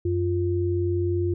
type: tone pair together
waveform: sine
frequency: 92.49 / 349.2 Hz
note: F#2 / F4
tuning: 0 / 0 cents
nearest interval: octave + major seventh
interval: 2300 cents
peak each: -24 dBFS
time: 0.05-1.34 s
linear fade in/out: 5 ms
effects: none